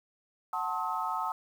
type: chord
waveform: sine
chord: F# diminished seventh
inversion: none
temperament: just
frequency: 740 / 888 / 1065.6 / 1278.7 Hz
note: F#5 / A5 / C6 / Eb6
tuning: 0 / +16 / +31 / +47 cents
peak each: -37 / -34 / -37 / -34 dBFS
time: 0.53-1.32 s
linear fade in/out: 2 ms
effects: 9-bit